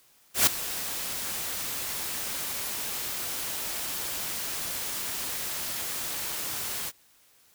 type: noise with ADSR envelope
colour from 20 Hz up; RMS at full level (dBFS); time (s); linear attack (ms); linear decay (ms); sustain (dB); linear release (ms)
white; -18; 0.34-6.92; 130; 4; -15; 44
effects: white hiss -61 dBFS RMS until 7.54 s